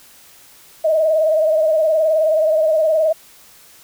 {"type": "tone with vibrato", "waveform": "sine", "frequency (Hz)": 629, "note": "D#5", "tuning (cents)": 19, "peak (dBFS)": -12, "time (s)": [0.84, 3.13], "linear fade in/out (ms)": 10, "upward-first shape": "triangle", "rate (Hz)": 19, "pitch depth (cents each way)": 75, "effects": ["white hiss -46 dBFS RMS until 3.83 s"]}